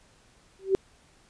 sine tone with exponential growth, 384.9 Hz, G4, 32 cents flat, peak -15 dBFS, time 0.59-0.75 s, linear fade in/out 0 ms, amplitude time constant 34 ms, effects pink hiss -60 dBFS RMS until 1.29 s + resampled to 22050 Hz

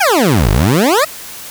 20% pulse exponential two-way sweep, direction down then up, 864 to 46.25 to 660 Hz, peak -4 dBFS, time 0-1.05 s, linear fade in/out 10 ms, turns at 0.5 s, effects white hiss -30 dBFS RMS until 1.5 s

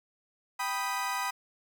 30% pulse chord, G augmented, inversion none, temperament equal, 784 / 987.8 / 1244.5 Hz, G5 / B5 / D#6, 0 / 0 / 0 cents, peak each -34 / -30 / -33 dBFS, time 0.59-1.31 s, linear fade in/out 10 ms, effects none

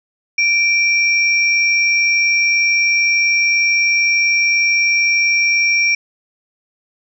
sine tone pair together, 2349 / 5587 Hz, D7 / F8, 0 / 0 cents, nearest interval octave + minor third, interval 1500 cents, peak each -12 / -20 dBFS, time 0.38-5.95 s, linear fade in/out 5 ms, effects none

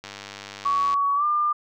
click train, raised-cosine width 0.2 ms, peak -19 dBFS, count 91, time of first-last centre 0.04-0.94 s, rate 100 Hz
sine tone with pitch glide, 1126 to 1199.9 Hz, C#6 to D6, +27 to +37 cents, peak -19 dBFS, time 0.65-1.53 s, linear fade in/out 10 ms, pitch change +110 cents, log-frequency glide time 1.15-1.25 s
effects none

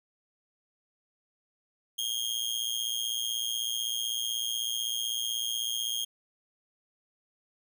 sawtooth tone with amplitude modulation, 3243 Hz, G#7, 42 cents flat, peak -23 dBFS, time 1.98-6.05 s, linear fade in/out 10 ms, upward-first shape sine, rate 116 Hz, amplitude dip 80%, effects none

